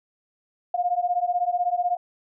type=beating tone pair; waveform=sine; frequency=703 / 719 Hz; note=F5 / F#5; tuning=+11 / -50 cents; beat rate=16 Hz; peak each=-24 dBFS; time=0.74-1.97 s; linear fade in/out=5 ms; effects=none